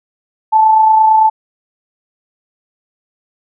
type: tone with amplitude modulation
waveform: sine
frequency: 875 Hz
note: A5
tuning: 10 cents flat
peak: -4 dBFS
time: 0.52-1.3 s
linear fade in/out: 20 ms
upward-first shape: sine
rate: 28.9 Hz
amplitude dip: 35%
effects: none